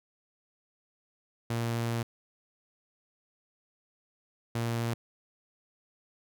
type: tone pair in turn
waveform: sawtooth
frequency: 116.54 / 116.54 Hz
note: A#2 / A#2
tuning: 0 / 0 cents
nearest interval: unison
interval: 0 cents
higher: neither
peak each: -25 dBFS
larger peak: neither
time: 1.5-2.03 / 4.55-4.94 s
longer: first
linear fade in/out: 5 ms
effects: none